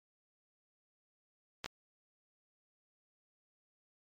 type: clicks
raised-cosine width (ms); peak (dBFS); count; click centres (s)
0.2; -20; 2; 1.644 / 1.66
effects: MP3 96 kbps